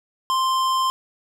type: tone with hard clipping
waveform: sine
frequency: 1046.5 Hz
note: C6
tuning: in tune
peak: -20 dBFS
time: 0.3-0.9 s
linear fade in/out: 0 ms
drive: 15 dB
effects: none